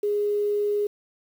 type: tone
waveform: sine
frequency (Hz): 413.4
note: G#4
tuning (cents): -8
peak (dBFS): -21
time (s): 0.03-0.87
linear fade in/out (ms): 5
effects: 8-bit